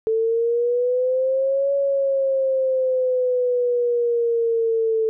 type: exponential two-way sweep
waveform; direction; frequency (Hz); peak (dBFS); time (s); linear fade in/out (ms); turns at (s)
sine; up then down; 441.1 to 560 to 441.1; -17; 0.07-5.09; 0; 1.73
effects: none